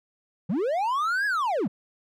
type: linear two-way sweep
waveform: triangle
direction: up then down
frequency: 146.2 to 1702 to 146.2 Hz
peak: -21 dBFS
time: 0.49-1.68 s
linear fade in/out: 10 ms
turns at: 1.26 s
effects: none